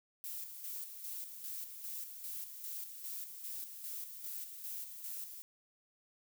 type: noise with tremolo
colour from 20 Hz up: violet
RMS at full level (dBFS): -43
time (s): 0.24-5.42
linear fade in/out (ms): 0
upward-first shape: square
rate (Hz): 2.5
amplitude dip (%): 50
effects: none